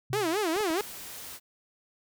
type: tone with exponential decay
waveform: sine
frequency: 127.4 Hz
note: C3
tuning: 46 cents flat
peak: -31 dBFS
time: 0.1-0.48 s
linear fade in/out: 5 ms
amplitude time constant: 82 ms
type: tone with vibrato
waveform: sawtooth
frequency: 370 Hz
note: F#4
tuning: in tune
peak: -22 dBFS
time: 0.13-0.81 s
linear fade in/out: 0 ms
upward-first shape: sine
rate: 4.7 Hz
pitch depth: 270 cents each way
type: clicks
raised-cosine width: 1 ms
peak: -27 dBFS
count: 3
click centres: 0.564 / 0.606 / 0.705 s
type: noise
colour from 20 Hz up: white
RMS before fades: -42 dBFS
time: 0.75-1.4 s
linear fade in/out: 50 ms
effects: none

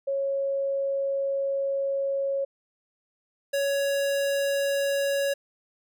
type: tone pair in turn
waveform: sine / square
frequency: 550 / 558.3 Hz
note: C#5 / C#5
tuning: -14 / +12 cents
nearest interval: unison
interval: 26 cents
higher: second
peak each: -24 dBFS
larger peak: neither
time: 0.07-2.45 / 3.53-5.34 s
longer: first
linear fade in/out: 10 ms
effects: none

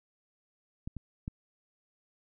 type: clicks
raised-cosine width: 5 ms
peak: -25 / -27 / -23 dBFS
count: 3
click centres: 0.875 / 0.967 / 1.279 s
effects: none

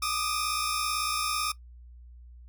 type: tone cluster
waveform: sawtooth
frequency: 1190 / 1248 / 5340 Hz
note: D6 / D#6 / E8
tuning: +22 / +5 / +22 cents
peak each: -28 / -28 / -30 dBFS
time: 0.02-1.52 s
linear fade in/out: 5 ms
effects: noise-tail reverb RT60 0.1 s tail -19 dB re dry + added 60 Hz sine -46 dBFS peak until 2.48 s

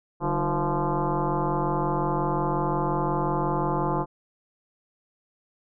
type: tone with frequency modulation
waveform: sine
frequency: 360.8 Hz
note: F#4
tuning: 44 cents flat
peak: -22 dBFS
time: 0.2-4.06 s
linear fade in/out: 50 ms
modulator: 169 Hz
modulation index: 4.4
effects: none

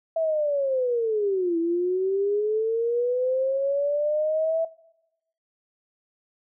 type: linear two-way sweep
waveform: sine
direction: down then up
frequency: 659.3 to 329.6 to 659.3 Hz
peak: -21 dBFS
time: 0.16-4.65 s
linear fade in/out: 5 ms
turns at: 1.58 s
effects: noise-tail reverb RT60 0.9 s tail -21 dB re dry

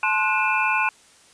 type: tone cluster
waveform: sine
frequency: 864 / 1052 / 1464 / 2414 / 2633 Hz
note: A5 / C6 / F#6 / D7 / E7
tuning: -32 / +9 / -19 / +47 / -3 cents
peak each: -25 dBFS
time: 0.03-0.89 s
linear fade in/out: 2 ms
effects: white hiss -53 dBFS RMS until 1.33 s + resampled to 22050 Hz

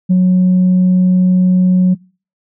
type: tone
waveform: sine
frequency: 183.2 Hz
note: F#3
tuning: 17 cents flat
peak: -5 dBFS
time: 0.09-1.95 s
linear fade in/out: 20 ms
effects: noise-tail reverb RT60 0.4 s tail -26 dB re dry + tanh soft clip ceiling -5 dBFS

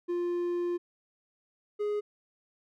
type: tone pair in turn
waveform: triangle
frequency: 350 / 416.2 Hz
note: F4 / G#4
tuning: +4 / +4 cents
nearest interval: minor third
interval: 300 cents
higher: second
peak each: -26 dBFS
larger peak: neither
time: 0.08-0.78 / 1.79-2.01 s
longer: first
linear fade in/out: 20 ms
effects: none

